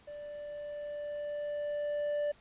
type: tone with level ramp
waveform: triangle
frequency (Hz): 587.3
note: D5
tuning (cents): 0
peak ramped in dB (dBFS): -40 to -27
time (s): 0.07-2.32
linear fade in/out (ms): 10
effects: pink hiss -62 dBFS RMS until 2.4 s + resampled to 8000 Hz